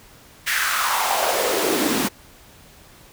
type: noise with high-pass filter sweep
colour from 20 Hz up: pink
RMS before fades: -21 dBFS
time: 0.46-2.09 s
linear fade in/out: 20 ms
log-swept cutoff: 1900 to 210 Hz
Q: 3.7
effects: pink hiss -48 dBFS RMS until 3.12 s